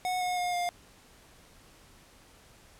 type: tone with pitch steps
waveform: square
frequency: 733 / 723.7 / 714.6 / 705.6 Hz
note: F#5 / F#5 / F5 / F5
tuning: -16 / -39 / +40 / +18 cents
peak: -29 dBFS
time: 0.05-0.69 s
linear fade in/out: 0 ms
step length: 160 ms
effects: pink hiss -57 dBFS RMS until 2.79 s + low-pass 12000 Hz 12 dB/octave